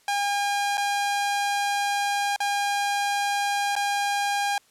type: tone with dropouts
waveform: sawtooth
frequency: 809 Hz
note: G#5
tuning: 46 cents flat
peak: -19 dBFS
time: 0.08-4.58 s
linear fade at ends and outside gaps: 2 ms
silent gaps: 0.772-0.778 / 2.362-2.403 / 3.754-3.763 s
effects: white hiss -60 dBFS RMS until 4.7 s + low-pass 10000 Hz 12 dB/octave